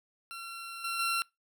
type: tone with level steps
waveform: 20% pulse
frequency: 1362 Hz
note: F6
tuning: 44 cents flat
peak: -35 / -27 / -23 dBFS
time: 0.31-1.22 s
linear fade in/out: 0 ms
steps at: 0.84 / 0.99 s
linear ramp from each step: 5 ms
effects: noise-tail reverb RT60 0.2 s tail -24 dB re dry